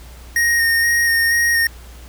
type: tone with vibrato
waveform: square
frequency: 1857 Hz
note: A#6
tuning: 7 cents flat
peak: -14 dBFS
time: 0.36-1.67 s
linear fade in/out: 2 ms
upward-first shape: square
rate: 2.1 Hz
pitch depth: 14 cents each way
effects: added 60 Hz sine -36 dBFS peak until 2.08 s + pink hiss -44 dBFS RMS until 2.08 s